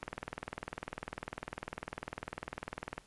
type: click train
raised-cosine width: 0.5 ms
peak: -23 dBFS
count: 60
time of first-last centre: 0.03-2.98 s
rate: 20 Hz
effects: pink hiss -63 dBFS RMS until 3.06 s + resampled to 24000 Hz